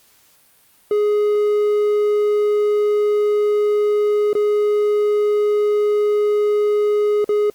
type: tone with dropouts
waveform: triangle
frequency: 417.3 Hz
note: G#4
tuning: 8 cents sharp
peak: -12 dBFS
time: 0.91-7.5 s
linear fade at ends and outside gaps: 2 ms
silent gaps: 4.331-4.351 / 7.244-7.291 s
effects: white hiss -54 dBFS RMS until 7.54 s + Opus 48 kbps